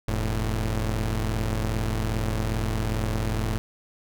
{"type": "tone pair together", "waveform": "sawtooth", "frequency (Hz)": [42.41, 110], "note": ["E1", "A2"], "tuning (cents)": [50, 0], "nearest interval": "octave + perfect fourth", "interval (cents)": 1650, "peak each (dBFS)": -23, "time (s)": [0.08, 3.58], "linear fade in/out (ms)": 0, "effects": []}